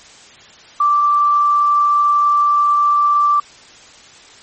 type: tone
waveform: sine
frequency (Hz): 1171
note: D6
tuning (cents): -5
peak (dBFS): -10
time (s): 0.8-3.4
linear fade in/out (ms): 5
effects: white hiss -42 dBFS RMS until 4.42 s + MP3 32 kbps

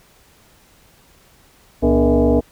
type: tone with frequency modulation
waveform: sine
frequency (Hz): 114.2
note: A#2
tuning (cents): -35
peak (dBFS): -11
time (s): 1.82-2.41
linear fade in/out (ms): 20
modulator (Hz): 180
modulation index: 2.8
effects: pink hiss -52 dBFS RMS until 2.51 s

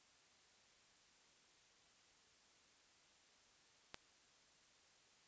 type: click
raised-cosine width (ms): 0.2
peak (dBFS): -30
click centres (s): 3.944
effects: white hiss -70 dBFS RMS until 5.27 s + resampled to 16000 Hz

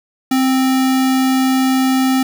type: tone with sample-and-hold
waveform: sine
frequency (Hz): 261.6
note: C4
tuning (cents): 0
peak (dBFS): -11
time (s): 0.31-2.23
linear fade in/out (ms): 5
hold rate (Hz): 1050
effects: none

